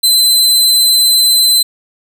sawtooth tone, 4054 Hz, B7, 45 cents sharp, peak -4 dBFS, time 0.03-1.63 s, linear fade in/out 10 ms, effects none

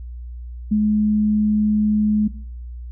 sine tone, 211.8 Hz, G#3, 34 cents sharp, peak -14 dBFS, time 0.71-2.28 s, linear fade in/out 10 ms, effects noise-tail reverb RT60 0.6 s tail -19 dB re dry + added 60 Hz sine -30 dBFS peak until 2.91 s

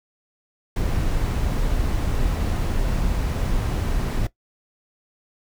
brown noise, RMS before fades -22 dBFS, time 0.76-4.27 s, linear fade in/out 5 ms, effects noise-tail reverb RT60 0.1 s tail -17 dB re dry

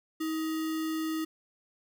sine tone with sample-and-hold, 318.2 Hz, D#4, 39 cents sharp, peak -29 dBFS, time 0.2-1.25 s, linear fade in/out 10 ms, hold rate 1575 Hz, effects none

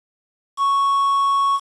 triangle tone with quantisation, 1108.7 Hz, C#6, in tune, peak -13 dBFS, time 0.57-1.6 s, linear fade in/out 50 ms, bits 6, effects resampled to 22050 Hz

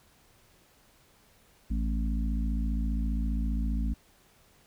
harmonic tone, 55 Hz, A1, in tune, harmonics 1 / 3 / 4 / 5, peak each -27 / -39 / -35 / -40 dBFS, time 1.7-3.94 s, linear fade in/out 10 ms, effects pink hiss -62 dBFS RMS until 4.66 s

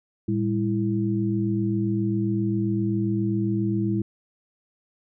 sine tone cluster, 112.6 / 200.1 / 329.4 Hz, A2 / G3 / E4, +40 / +36 / -1 cents, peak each -26 / -25 / -26 dBFS, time 0.28-4.02 s, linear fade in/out 5 ms, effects none

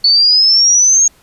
sine exponential sweep, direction up, 4435 to 6600 Hz, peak -6 dBFS, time 0.04-1.08 s, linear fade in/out 5 ms, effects pink hiss -49 dBFS RMS until 1.22 s + resampled to 32000 Hz

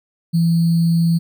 sine tone with sample-and-hold, 167.2 Hz, E3, 25 cents sharp, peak -12 dBFS, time 0.33-1.19 s, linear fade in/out 20 ms, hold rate 4410 Hz, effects none

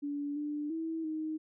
sine tone with pitch steps, 287.9 / 295.8 / 324.4 / 312.8 Hz, D4 / D4 / E4 / D#4, -34 / +13 / -28 / +9 cents, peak -33 dBFS, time 0.02-1.38 s, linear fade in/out 20 ms, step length 340 ms, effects none

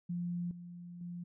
sine tone with level steps, 174.61 Hz, F3, in tune, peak -34 / -45 / -40 dBFS, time 0.09-1.24 s, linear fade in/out 10 ms, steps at 0.51 / 1.01 s, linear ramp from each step 2 ms, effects none

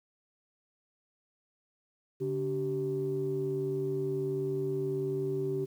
sine tone cluster, 142.2 / 287.9 / 386.5 Hz, C#3 / D4 / G4, +45 / -34 / -24 cents, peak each -35 / -39 / -30 dBFS, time 2.2-5.66 s, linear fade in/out 20 ms, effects tanh soft clip ceiling -22 dBFS + 10-bit

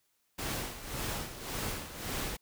pink noise with tremolo, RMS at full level -35 dBFS, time 0.38-2.37 s, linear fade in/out 10 ms, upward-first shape sine, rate 1.8 Hz, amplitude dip 70%, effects white hiss -75 dBFS RMS until 2.41 s

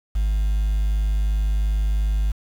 sine tone, 51.4 Hz, G#1, 17 cents flat, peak -15 dBFS, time 0.15-2.32 s, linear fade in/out 10 ms, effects tanh soft clip ceiling -17 dBFS + 7-bit

